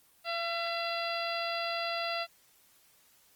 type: harmonic tone with a mistuned harmonic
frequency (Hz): 679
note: F5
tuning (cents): -49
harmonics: 1 / 2 / 3 / 4 / 5 / 6 / 7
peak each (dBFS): -35 / -38 / -41 / -39 / -43 / -42 / -42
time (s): 0.24-2.27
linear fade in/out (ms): 50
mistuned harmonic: 3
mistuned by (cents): -28
effects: white hiss -64 dBFS RMS until 3.35 s + Opus 24 kbps